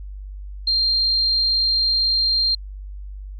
sine tone, 4186 Hz, C8, in tune, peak -16 dBFS, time 0.67-2.55 s, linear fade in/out 5 ms, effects added 49 Hz sine -31 dBFS peak until 3.39 s

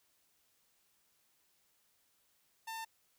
sawtooth tone, 898 Hz, A5, 35 cents sharp, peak -37 dBFS, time 2.67-2.85 s, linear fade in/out 10 ms, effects white hiss -74 dBFS RMS until 3.18 s

